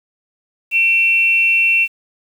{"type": "tone pair together", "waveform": "sine", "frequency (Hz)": [2354, 2700], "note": ["D7", "E7"], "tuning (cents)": [3, 41], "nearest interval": "major second", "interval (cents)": 238, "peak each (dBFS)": [-21, -11], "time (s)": [0.71, 1.88], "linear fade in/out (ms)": 50, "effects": ["7-bit"]}